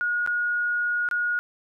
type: tone with dropouts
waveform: sine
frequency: 1443 Hz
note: F#6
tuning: 44 cents flat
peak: -22 dBFS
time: 0.01-1.39 s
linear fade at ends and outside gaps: 0 ms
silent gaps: 0.263-0.274 / 1.088-1.112 s
effects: none